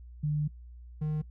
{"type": "tone pair in turn", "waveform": ["sine", "triangle"], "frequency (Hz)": [150, 153.06], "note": ["D3", "D#3"], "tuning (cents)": [37, -28], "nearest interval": "unison", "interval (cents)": 35, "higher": "second", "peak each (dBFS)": -26, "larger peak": "neither", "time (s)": [[0.23, 0.48], [1.01, 1.22]], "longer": "first", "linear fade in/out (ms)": 10, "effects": ["noise-tail reverb RT60 0.1 s tail -20 dB re dry", "added 60 Hz sine -45 dBFS peak until 1.3 s"]}